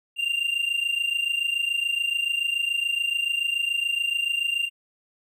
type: tone pair together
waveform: triangle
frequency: 2767 / 2794 Hz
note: F7 / F7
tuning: -17 / 0 cents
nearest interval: unison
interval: 17 cents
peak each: -26 / -23 dBFS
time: 0.16-4.7 s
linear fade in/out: 50 ms
effects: none